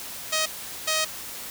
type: tone bursts at uneven times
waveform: 5% pulse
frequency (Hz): 629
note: D#5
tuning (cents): +19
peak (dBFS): -11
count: 2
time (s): 0.32-0.46 / 0.87-1.05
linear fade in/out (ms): 10
effects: white hiss -37 dBFS RMS until 1.5 s